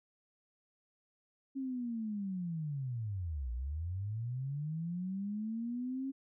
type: linear two-way sweep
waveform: sine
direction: down then up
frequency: 273 to 57.3 to 273 Hz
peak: -35 dBFS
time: 1.55-6.12 s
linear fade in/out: 20 ms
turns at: 3.52 s
effects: none